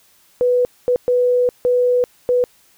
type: tone bursts at uneven times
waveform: sine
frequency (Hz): 493.9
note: B4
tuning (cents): 0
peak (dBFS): -12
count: 5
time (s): 0.41-0.65 / 0.88-0.96 / 1.08-1.49 / 1.65-2.04 / 2.29-2.44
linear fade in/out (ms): 0
effects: white hiss -54 dBFS RMS until 2.77 s